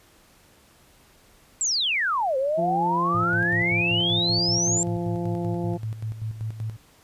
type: exponential two-way sweep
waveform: sine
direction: down then up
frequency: 7880 to 515 to 7460 Hz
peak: -21 dBFS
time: 1.61-4.83 s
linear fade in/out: 0 ms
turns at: 2.37 s
type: harmonic tone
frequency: 172.6 Hz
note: F3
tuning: 20 cents flat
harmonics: 1 / 2 / 3 / 4 / 5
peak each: -28 / -30 / -37 / -36 / -41 dBFS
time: 2.57-5.78 s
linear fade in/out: 20 ms
type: tone with tremolo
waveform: sine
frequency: 110 Hz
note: A2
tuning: in tune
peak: -26 dBFS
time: 3.14-6.77 s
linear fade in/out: 10 ms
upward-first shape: square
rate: 5.2 Hz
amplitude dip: 65%
effects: pink hiss -56 dBFS RMS until 7.03 s + resampled to 32000 Hz